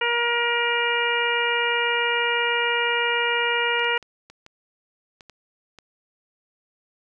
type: harmonic tone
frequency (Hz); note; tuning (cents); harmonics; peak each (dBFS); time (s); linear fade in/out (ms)
473.9; A#4; +28; 1 / 2 / 3 / 4 / 5 / 6; -27 / -27 / -27 / -27 / -27 / -27; 0.01-3.98; 5
type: clicks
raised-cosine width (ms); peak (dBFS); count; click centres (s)
0.2; -27; 9; 3.795 / 3.845 / 3.975 / 4.027 / 4.3 / 4.464 / 5.208 / 5.297 / 5.787
effects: none